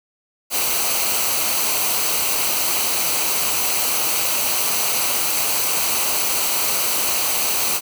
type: noise with comb filter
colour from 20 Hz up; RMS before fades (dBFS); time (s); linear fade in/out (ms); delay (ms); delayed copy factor
white; -20; 0.5-7.81; 50; 0.57; -0.55
effects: none